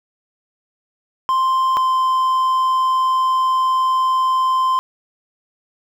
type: tone pair in turn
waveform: triangle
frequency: 1046.5 / 1039.3 Hz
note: C6 / C6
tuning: 0 / -12 cents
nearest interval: unison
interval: 12 cents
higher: first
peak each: -12 dBFS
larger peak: neither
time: 1.29-1.77 / 1.77-4.79 s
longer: second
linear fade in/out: 0 ms
effects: none